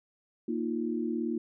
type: chord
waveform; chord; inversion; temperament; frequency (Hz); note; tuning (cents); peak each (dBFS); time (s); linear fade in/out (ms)
sine; Bb suspended fourth; none; equal; 233.1 / 311.1 / 349.2; Bb3 / Eb4 / F4; 0 / 0 / 0; -32 / -34 / -34; 0.48-1.38; 5
effects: none